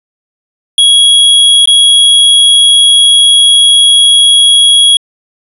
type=tone with dropouts; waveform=square; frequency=3322 Hz; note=G#7; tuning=in tune; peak=-3 dBFS; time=0.78-4.97 s; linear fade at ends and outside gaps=2 ms; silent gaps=1.657-1.674 s; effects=resampled to 32000 Hz